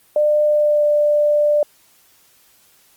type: tone with pitch glide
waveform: sine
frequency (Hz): 599 to 592.5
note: D5 to D5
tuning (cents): +34 to +15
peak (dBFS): -12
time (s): 0.16-1.63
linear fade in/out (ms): 2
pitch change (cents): -19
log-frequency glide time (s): 0.48-0.86
effects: white hiss -54 dBFS RMS until 2.96 s + Opus 32 kbps